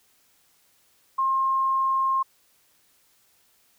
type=tone; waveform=sine; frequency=1066 Hz; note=C6; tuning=32 cents sharp; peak=-20 dBFS; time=1.18-2.23 s; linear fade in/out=10 ms; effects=white hiss -63 dBFS RMS until 3.78 s